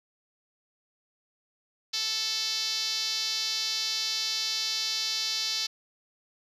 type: tone with band-pass filter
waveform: 5% pulse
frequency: 440 Hz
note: A4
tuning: in tune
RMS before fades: -30 dBFS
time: 1.93-5.67 s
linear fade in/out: 10 ms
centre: 4800 Hz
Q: 2.6
effects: none